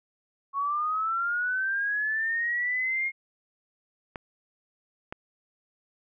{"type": "linear sweep", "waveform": "sine", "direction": "up", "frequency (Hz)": [1098, 2150], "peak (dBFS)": -25, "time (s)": [0.53, 3.12], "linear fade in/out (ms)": 50}
{"type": "clicks", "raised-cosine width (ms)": 0.5, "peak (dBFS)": [-20, -20], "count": 2, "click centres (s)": [4.158, 5.125]}
{"effects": []}